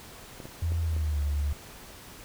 clicks, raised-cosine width 2 ms, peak -28 dBFS, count 4, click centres 0.402 / 0.455 / 0.72 / 0.965 s
sine tone with pitch glide, 83.2 to 72.43 Hz, E2 to D2, +17 to -23 cents, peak -25 dBFS, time 0.62-1.53 s, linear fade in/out 5 ms, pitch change -240 cents, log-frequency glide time 0.81-1.22 s
effects pink hiss -47 dBFS RMS until 2.24 s

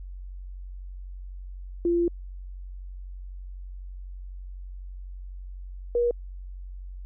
sine tone pair in turn, 343.8 / 478.5 Hz, F4 / A#4, -27 / +45 cents, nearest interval tritone, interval 572 cents, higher second, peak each -20 dBFS, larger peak neither, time 1.85-2.08 / 5.95-6.11 s, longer first, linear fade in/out 2 ms, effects added 46 Hz sine -36 dBFS peak until 7.05 s

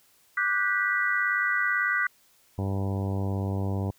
sine chord, G major seventh, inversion second, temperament just, 1176 / 1470 / 1568 / 1960 Hz, D6 / F#6 / G6 / B6, +2 / -12 / 0 / -14 cents, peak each -31 / -27 / -30 / -27 dBFS, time 0.37-2.07 s, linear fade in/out 5 ms
harmonic tone, 97.7 Hz, G2, 5 cents flat, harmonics 1 / 2 / 3 / 4 / 5 / 6 / 7 / 8 / 9 / 10, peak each -27 / -33 / -37 / -39 / -41 / -43 / -44 / -45 / -46 / -47 dBFS, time 2.58-3.91 s, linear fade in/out 5 ms
effects white hiss -62 dBFS RMS until 3.98 s

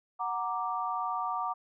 sine chord, Gb augmented, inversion none, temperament equal, 740 / 932.3 / 1174.7 Hz, Gb5 / Bb5 / D6, 0 / 0 / 0 cents, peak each -35 / -35 / -33 dBFS, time 0.19-1.54 s, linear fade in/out 20 ms, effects none

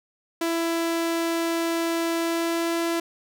sawtooth tone with pitch glide, 333.2 to 335.7 Hz, E4 to E4, +19 to +32 cents, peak -19 dBFS, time 0.41-3 s, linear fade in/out 5 ms, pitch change +13 cents, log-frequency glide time 2.18-2.8 s, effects none

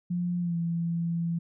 sine tone with pitch glide, 176.1 to 168.63 Hz, F3 to E3, +15 to +40 cents, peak -26 dBFS, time 0.1-1.39 s, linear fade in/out 10 ms, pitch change -75 cents, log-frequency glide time 0.4-0.56 s, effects none

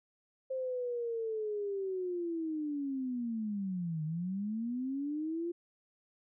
sine linear two-way sweep, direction down then up, 528 to 152.1 to 348.9 Hz, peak -33 dBFS, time 0.5-5.52 s, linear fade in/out 10 ms, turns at 4.04 s, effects none

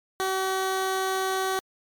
15% pulse tone, 380 Hz, F#4, 46 cents sharp, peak -18 dBFS, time 0.2-1.59 s, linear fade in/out 0 ms, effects MP3 96 kbps

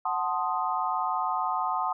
sine chord, F# diminished seventh, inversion none, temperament equal, 740 / 880 / 1046.5 / 1244.5 Hz, F#5 / A5 / C6 / Eb6, 0 / 0 / 0 / 0 cents, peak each -31 dBFS, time 0.05-1.93 s, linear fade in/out 5 ms, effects none

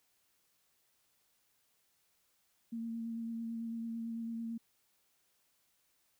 sine tone with vibrato, 229.1 Hz, A#3, 30 cents flat, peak -37 dBFS, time 2.72-4.58 s, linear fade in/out 10 ms, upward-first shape sine, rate 9 Hz, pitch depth 16 cents each way, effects white hiss -75 dBFS RMS until 6.19 s

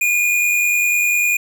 square tone pair together, 2436 / 2526 Hz, D#7 / D#7, -37 / +26 cents, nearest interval minor second, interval 63 cents, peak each -15 / -27 dBFS, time 0.01-1.37 s, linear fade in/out 5 ms, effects none

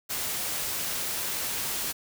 white noise, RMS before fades -31 dBFS, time 0.09-1.93 s, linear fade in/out 20 ms, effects none

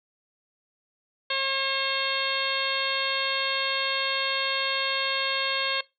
harmonic tone with a mistuned harmonic, 540 Hz, C#5, 45 cents flat, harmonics 1 / 2 / 3 / 4 / 5 / 6 / 7 / 8, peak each -33 / -33 / -33 / -33 / -33 / -33 / -33 / -33 dBFS, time 1.3-5.81 s, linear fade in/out 5 ms, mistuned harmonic 7, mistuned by -59 cents, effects noise-tail reverb RT60 0.2 s tail -19 dB re dry

